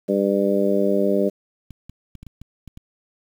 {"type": "harmonic tone", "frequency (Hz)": 99.4, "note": "G2", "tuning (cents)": 25, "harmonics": [2, 3, 4, 5, 6], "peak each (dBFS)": [-22, -25, -22, -24, -23], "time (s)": [0.08, 1.3], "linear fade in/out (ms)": 20}
{"type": "clicks", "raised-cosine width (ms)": 5, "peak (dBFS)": -27, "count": 8, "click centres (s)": [1.707, 1.896, 2.153, 2.23, 2.267, 2.416, 2.677, 2.774]}
{"effects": ["8-bit"]}